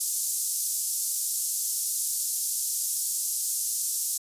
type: band-pass noise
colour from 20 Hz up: white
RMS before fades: -29 dBFS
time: 0-4.18 s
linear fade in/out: 10 ms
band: 5900 to 12000 Hz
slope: 24 dB/octave
effects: resampled to 32000 Hz